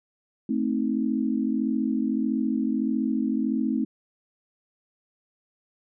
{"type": "chord", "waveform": "sine", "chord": "A diminished", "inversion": "none", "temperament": "equal with one note detuned", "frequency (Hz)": [220, 261.6, 315.7], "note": ["A3", "C4", "Eb4"], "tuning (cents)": [0, 0, 25], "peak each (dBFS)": [-26, -26, -29], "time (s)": [0.49, 3.85], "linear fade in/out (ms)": 5, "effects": []}